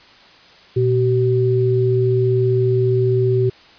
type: tone pair together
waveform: sine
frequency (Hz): 120 / 381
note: B2 / G4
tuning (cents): -49 / -49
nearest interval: octave + minor sixth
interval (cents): 2000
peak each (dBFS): -16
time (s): 0.76-3.5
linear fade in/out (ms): 10
effects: white hiss -46 dBFS RMS until 3.78 s + resampled to 11025 Hz